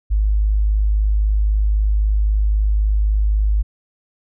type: tone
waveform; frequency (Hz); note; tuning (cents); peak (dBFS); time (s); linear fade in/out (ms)
sine; 51.9; G#1; 0; -13; 0.1-3.63; 20
effects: none